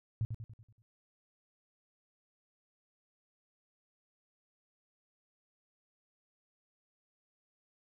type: tone with echo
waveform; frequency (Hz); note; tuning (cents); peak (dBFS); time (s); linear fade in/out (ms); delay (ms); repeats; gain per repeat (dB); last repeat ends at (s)
sine; 111.7; A2; +27; -29; 0.21-0.25; 0; 95; 6; -6; 0.82
effects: none